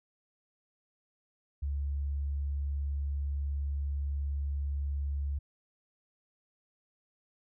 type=tone; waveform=sine; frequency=70.7 Hz; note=C#2; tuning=35 cents sharp; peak=-30 dBFS; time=1.62-5.39 s; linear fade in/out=10 ms; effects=none